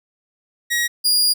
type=tone pair in turn; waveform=sawtooth; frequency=1900 / 4845 Hz; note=A#6 / D#8; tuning=+33 / -47 cents; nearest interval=octave + major third; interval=1620 cents; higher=second; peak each=-14 / -11 dBFS; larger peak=second; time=0.7-0.88 / 1.04-1.34 s; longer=second; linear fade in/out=20 ms; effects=none